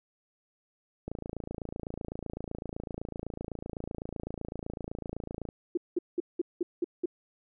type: click train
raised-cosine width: 2 ms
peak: -23 dBFS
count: 124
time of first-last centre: 1.08-5.489 s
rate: 27.9 Hz
type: tone bursts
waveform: sine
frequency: 349.2 Hz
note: F4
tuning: in tune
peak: -25 dBFS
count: 7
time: 5.75-7.058 s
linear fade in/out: 5 ms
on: 24 ms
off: 190 ms
effects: none